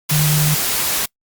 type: tone in noise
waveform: sine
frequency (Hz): 151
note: D3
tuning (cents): +48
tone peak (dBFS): -14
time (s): 0.11-0.55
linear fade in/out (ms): 10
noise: white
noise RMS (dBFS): -19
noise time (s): 0.09-1.06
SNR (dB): +2
effects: noise-tail reverb RT60 0.1 s tail -26 dB re dry + Opus 48 kbps